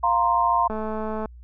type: chord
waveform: sine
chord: F suspended fourth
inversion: none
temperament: equal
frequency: 698.5 / 932.3 / 1046.5 Hz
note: F5 / Bb5 / C6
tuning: 0 / 0 / 0 cents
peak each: -24 / -21 / -21 dBFS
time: 0.03-0.68 s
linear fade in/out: 10 ms
type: click train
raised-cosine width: 1 ms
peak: -17 dBFS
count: 122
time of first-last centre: 0.7-1.258 s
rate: 217 Hz
effects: added 60 Hz sine -41 dBFS peak until 1.43 s